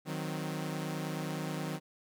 sawtooth chord, C diminished, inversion first, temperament equal, 155.56 / 185 / 261.6 Hz, Eb3 / Gb3 / C4, 0 / 0 / 0 cents, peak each -33 / -36 / -38 dBFS, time 0.05-1.8 s, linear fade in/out 50 ms, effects none

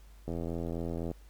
click train, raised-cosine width 2 ms, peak -23 dBFS, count 71, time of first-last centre 0.28-1.114 s, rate 83.9 Hz, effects added 50 Hz sine -51 dBFS peak until 1.29 s + pink hiss -64 dBFS RMS until 1.29 s

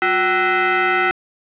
sine tone with frequency modulation, 360.5 Hz, F#4, 45 cents flat, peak -14 dBFS, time 0.02-1.11 s, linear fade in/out 0 ms, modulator 561 Hz, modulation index 3.7, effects resampled to 8000 Hz + 7-bit

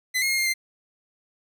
sawtooth tone with pitch steps, 2026 / 2150 / 2137 / 2117 / 2088 Hz, B6 / C7 / C7 / C7 / C7, +44 / +47 / +36 / +20 / -4 cents, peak -18 dBFS, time 0.14-0.54 s, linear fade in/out 20 ms, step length 80 ms, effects none

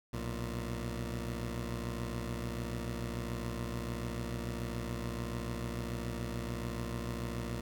15% pulse tone pair together, 61.5 / 116.1 Hz, B1 / A#2, -7 / -7 cents, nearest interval major seventh, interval 1100 cents, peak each -32 / -33 dBFS, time 0.13-7.61 s, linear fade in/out 5 ms, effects none

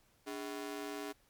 sawtooth ring-modulated tone, 351.6 Hz, F4, 12 cents sharp, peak -33 dBFS, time 0.26-1.13 s, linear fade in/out 20 ms, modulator 60.1 Hz, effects pink hiss -70 dBFS RMS until 1.29 s + MP3 96 kbps

